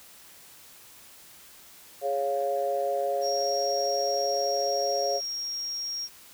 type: chord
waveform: sine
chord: Db major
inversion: second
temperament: equal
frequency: 415.3 / 554.4 / 698.5 Hz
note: Ab4 / Db5 / F5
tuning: 0 / 0 / 0 cents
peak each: -32 / -27 / -29 dBFS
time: 2.01-5.21 s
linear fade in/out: 50 ms
type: tone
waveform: sine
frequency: 5588 Hz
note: F8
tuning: in tune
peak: -30 dBFS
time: 3.21-6.09 s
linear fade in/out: 50 ms
effects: tanh soft clip ceiling -15 dBFS + white hiss -51 dBFS RMS until 6.33 s